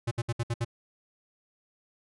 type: tone bursts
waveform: square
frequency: 117.6 Hz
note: A#2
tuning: 16 cents sharp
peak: -27 dBFS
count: 6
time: 0.07-0.648 s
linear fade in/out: 10 ms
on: 43 ms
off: 64 ms
effects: resampled to 24000 Hz